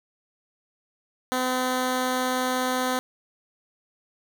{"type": "tone", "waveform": "10% pulse", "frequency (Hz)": 254.8, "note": "C4", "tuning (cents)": -46, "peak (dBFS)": -15, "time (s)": [1.32, 2.99], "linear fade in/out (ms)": 0, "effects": []}